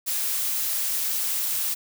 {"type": "noise", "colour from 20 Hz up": "blue", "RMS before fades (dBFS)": -26, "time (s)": [0.06, 1.75], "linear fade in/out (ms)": 20, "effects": []}